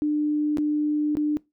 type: tone with dropouts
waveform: sine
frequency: 299.2 Hz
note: D4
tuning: 32 cents sharp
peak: -20 dBFS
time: 0.02-1.37 s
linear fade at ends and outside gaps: 0 ms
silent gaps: 0.572-0.583 / 1.153-1.17 s
effects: noise-tail reverb RT60 0.2 s tail -22 dB re dry